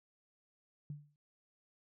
sine tone with exponential decay, 146.83 Hz, D3, in tune, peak -38 dBFS, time 0.9-1.16 s, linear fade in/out 2 ms, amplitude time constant 56 ms, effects none

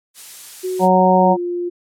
blue noise, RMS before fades -33 dBFS, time 0.14-0.89 s, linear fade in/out 50 ms
sine tone with pitch glide, 370 to 350.9 Hz, F#4 to F4, 0 to +8 cents, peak -19 dBFS, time 0.63-1.7 s, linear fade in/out 20 ms, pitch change -92 cents, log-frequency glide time 1.17-1.38 s
harmonic tone, 185 Hz, F#3, in tune, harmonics 1 / 3 / 4 / 5, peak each -15 / -15 / -15 / -15 dBFS, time 0.79-1.37 s, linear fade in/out 50 ms
effects low-pass 11000 Hz 12 dB/octave + MP3 96 kbps

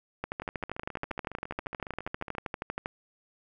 two click trains, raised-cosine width 0.5 ms, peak -17 / -24 dBFS, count 34 / 29, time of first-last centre 0.24-2.859 / 0.42-2.351 s, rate 12.6 / 14.5 Hz, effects none

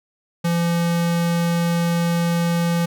square tone, 170.3 Hz, F3, 43 cents flat, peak -18 dBFS, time 0.44-2.86 s, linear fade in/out 10 ms, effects none

